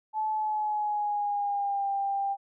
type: tone with pitch glide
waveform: sine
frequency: 865 to 793.2 Hz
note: A5 to G5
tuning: -30 to +20 cents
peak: -26 dBFS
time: 0.13-2.37 s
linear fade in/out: 50 ms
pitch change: -150 cents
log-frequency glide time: 0.31-1.89 s
effects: none